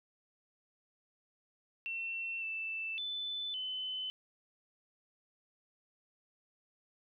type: tone with pitch steps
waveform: sine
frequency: 2702 / 2652 / 3507 / 3033 Hz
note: E7 / E7 / A7 / F#7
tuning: +42 / +10 / -6 / +42 cents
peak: -36 dBFS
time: 1.86-4.1 s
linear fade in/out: 0 ms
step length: 560 ms
effects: none